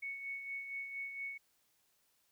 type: tone with tremolo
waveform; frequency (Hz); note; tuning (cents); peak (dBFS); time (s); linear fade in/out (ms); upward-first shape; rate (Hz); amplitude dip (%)
sine; 2217; C#7; 0; -38; 0.02-1.38; 10; sine; 4.3; 50
effects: white hiss -75 dBFS RMS until 2.31 s